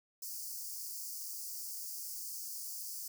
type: high-pass noise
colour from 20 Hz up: white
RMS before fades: -43 dBFS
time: 0.22-3.08 s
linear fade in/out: 5 ms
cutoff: 4600 Hz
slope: 96 dB/octave
effects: none